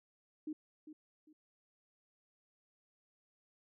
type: tone with echo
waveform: sine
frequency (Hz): 306.9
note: D#4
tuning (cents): -24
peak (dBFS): -38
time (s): 0.47-0.53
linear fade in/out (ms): 5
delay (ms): 400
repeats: 2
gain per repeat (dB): -11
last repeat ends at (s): 1.33
effects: none